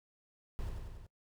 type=noise with echo; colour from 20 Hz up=brown; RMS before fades=-38 dBFS; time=0.59-0.69 s; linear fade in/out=0 ms; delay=94 ms; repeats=4; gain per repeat=-3 dB; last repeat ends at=1.066 s; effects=noise-tail reverb RT60 0.1 s tail -22 dB re dry